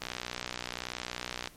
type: click train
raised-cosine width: 0.2 ms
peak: -17 dBFS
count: 90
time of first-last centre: 0.02-1.474 s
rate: 61.2 Hz
effects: pink hiss -56 dBFS RMS until 1.56 s + MP3 64 kbps